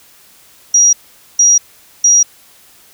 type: tone bursts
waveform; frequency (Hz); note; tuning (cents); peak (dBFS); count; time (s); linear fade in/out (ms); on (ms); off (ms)
sine; 5740; F8; +47; -5; 3; 0.74-2.23; 5; 190; 460
effects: white hiss -45 dBFS RMS until 2.93 s